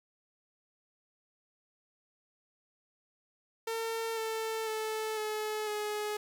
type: tone with pitch steps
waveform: sawtooth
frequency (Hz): 453 / 444.7 / 436.6 / 428.6 / 420.7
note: A#4 / A4 / A4 / A4 / G#4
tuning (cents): -50 / +18 / -13 / -45 / +22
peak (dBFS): -29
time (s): 3.67-6.17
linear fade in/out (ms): 5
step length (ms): 500
effects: 11-bit